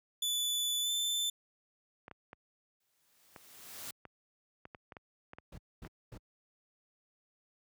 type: tone with pitch glide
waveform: sawtooth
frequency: 3477 to 3536 Hz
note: A7 to A7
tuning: -21 to +8 cents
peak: -28 dBFS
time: 0.22-1.3 s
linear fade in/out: 5 ms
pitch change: +29 cents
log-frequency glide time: 0.82-0.9 s
type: clicks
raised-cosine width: 0.5 ms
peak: -32 dBFS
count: 12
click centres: 2.081 / 2.113 / 2.331 / 3.362 / 4.053 / 4.654 / 4.748 / 4.922 / 4.968 / 5.334 / 5.385 / 5.849 s
type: noise with exponential growth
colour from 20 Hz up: white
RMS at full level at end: -42 dBFS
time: 2.8-3.91 s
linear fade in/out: 5 ms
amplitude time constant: 240 ms
type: noise bursts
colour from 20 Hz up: brown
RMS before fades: -43 dBFS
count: 3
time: 5.52-6.177 s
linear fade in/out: 5 ms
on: 59 ms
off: 240 ms
effects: high-pass 60 Hz 12 dB/octave